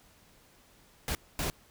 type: noise bursts at uneven times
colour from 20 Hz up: pink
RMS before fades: -32 dBFS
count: 2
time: 1.08-1.15 / 1.39-1.5 s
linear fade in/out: 0 ms
effects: pink hiss -61 dBFS RMS until 1.7 s